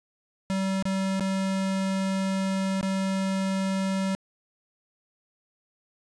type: tone with dropouts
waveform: square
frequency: 192.1 Hz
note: G3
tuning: 35 cents flat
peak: -25 dBFS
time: 0.5-4.15 s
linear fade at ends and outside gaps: 0 ms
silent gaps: 0.825-0.854 / 1.197-1.207 / 2.811-2.829 s
effects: resampled to 22050 Hz + 9-bit